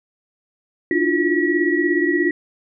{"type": "tone cluster", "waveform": "sine", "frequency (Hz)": [295.6, 339.6, 356.5, 1926], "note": ["D4", "F4", "F4", "B6"], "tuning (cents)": [11, -48, 36, -44], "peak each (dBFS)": -21, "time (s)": [0.91, 2.31], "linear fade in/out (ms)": 2, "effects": []}